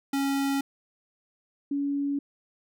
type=tone pair in turn; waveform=square / sine; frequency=276 / 282.6 Hz; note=C#4 / C#4; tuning=-7 / +34 cents; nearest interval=unison; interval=41 cents; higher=second; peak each=-25 dBFS; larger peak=neither; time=0.13-0.61 / 1.71-2.19 s; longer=neither; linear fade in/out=5 ms; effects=none